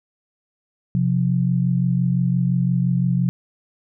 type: tone pair together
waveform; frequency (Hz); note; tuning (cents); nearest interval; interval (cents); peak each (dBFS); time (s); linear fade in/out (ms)
sine; 130.81 / 176.64; C3 / F3; 0 / +20; perfect fourth; 520; -19; 0.95-3.29; 0
effects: none